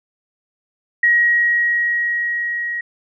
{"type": "tone with level ramp", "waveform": "sine", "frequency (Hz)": 1897, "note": "A#6", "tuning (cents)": 30, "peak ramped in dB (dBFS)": [-10, -21], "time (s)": [1.03, 2.81], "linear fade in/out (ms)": 5, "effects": []}